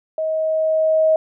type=tone with level ramp; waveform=sine; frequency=633 Hz; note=D#5; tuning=30 cents sharp; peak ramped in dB=-19 to -11 dBFS; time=0.18-1.16 s; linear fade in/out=2 ms; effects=none